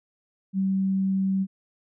sine tone, 192.1 Hz, G3, 35 cents flat, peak -21 dBFS, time 0.53-1.47 s, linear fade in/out 50 ms, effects none

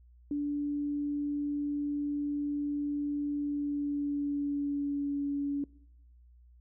sine tone with pitch glide, 290 to 283.9 Hz, D4 to C#4, -22 to +41 cents, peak -29 dBFS, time 0.31-5.64 s, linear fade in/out 2 ms, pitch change -37 cents, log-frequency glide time 3.35-5.22 s, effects noise-tail reverb RT60 0.8 s tail -23 dB re dry + added 60 Hz sine -55 dBFS peak until 6.6 s

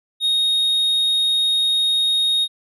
triangle tone, 3729 Hz, A#7, in tune, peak -14 dBFS, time 0.2-2.48 s, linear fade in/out 50 ms, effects resampled to 32000 Hz

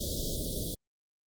pink band-stop noise, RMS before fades -34 dBFS, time 0-0.75 s, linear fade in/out 10 ms, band 630 to 3300 Hz, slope 96 dB/octave, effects Opus 48 kbps

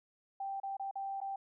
sine tone with dropouts, 784 Hz, G5, in tune, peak -36 dBFS, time 0.4-1.36 s, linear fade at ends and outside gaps 5 ms, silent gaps 0.601-0.632 / 0.769-0.796 / 0.912-0.955 / 1.204-1.214 s, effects none

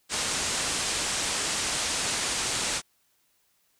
white low-pass noise, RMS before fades -29 dBFS, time 0.09-2.82 s, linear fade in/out 50 ms, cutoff 9100 Hz, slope 48 dB/octave, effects white hiss -69 dBFS RMS until 3.79 s

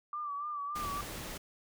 sine tone with vibrato, 1170 Hz, D6, 7 cents flat, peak -35 dBFS, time 0.13-1.01 s, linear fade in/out 2 ms, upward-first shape sine, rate 3.5 Hz, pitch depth 55 cents each way
pink noise, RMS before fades -42 dBFS, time 0.75-1.38 s, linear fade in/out 10 ms
effects none

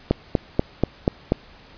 click train, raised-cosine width 2 ms, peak -3 dBFS, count 6, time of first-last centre 0.11-1.321 s, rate 4.13 Hz, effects pink hiss -48 dBFS RMS until 1.77 s + resampled to 11025 Hz

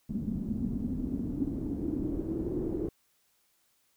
pink noise with low-pass filter sweep, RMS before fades -33 dBFS, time 0.09-2.89 s, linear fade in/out 5 ms, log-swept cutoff 210 to 370 Hz, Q 6.1, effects white hiss -71 dBFS RMS until 3.96 s

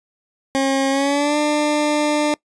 20% pulse tone with pitch glide, 270.5 to 298.4 Hz, C#4 to D4, -42 to +28 cents, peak -11 dBFS, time 0.55-2.34 s, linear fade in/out 0 ms, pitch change +170 cents, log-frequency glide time 0.9-1.37 s, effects noise-tail reverb RT60 0.1 s tail -23 dB re dry + resampled to 22050 Hz

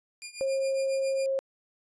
15% pulse tone with tremolo, 2412 Hz, D7, 46 cents sharp, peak -30 dBFS, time 0.22-1.26 s, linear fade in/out 0 ms, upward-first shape triangle, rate 7.3 Hz, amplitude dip 90%
sine tone, 538 Hz, C5, 48 cents sharp, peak -25 dBFS, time 0.41-1.39 s, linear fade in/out 0 ms
effects resampled to 22050 Hz

